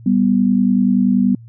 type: tone pair together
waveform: sine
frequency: 195.6 / 246.1 Hz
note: G3 / B3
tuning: -4 / -6 cents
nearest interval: major third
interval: 398 cents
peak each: -14 dBFS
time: 0.06-1.35 s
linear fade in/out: 5 ms
effects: added 115 Hz sine -36 dBFS peak until 1.48 s